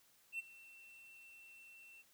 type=tone with ADSR envelope; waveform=triangle; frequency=2697 Hz; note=E7; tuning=39 cents sharp; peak=-36 dBFS; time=0.32-2.03 s; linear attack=68 ms; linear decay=22 ms; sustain=-19 dB; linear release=25 ms; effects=white hiss -70 dBFS RMS until 2.13 s